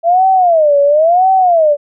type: tone with vibrato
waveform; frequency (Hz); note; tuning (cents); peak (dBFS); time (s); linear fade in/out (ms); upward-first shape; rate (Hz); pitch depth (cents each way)
sine; 658; E5; -3; -6; 0.03-1.77; 50; sine; 0.97; 260
effects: none